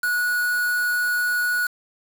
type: tone with quantisation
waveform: triangle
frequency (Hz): 1463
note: F#6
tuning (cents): -20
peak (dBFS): -18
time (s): 0.03-1.67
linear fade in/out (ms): 5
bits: 5
effects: none